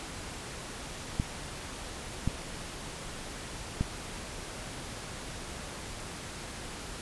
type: clicks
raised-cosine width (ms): 5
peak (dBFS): -15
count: 3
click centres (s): 1.199 / 2.276 / 3.81
effects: pink hiss -41 dBFS RMS until 7.01 s + resampled to 24000 Hz